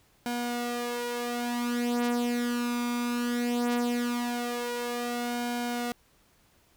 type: tone with flanger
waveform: sawtooth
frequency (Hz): 240.9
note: B3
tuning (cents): -43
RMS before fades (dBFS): -30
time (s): 0.26-5.92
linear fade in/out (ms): 0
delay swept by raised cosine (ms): 1.3 to 5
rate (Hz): 0.19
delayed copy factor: +0.7
effects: pink hiss -64 dBFS RMS until 6.76 s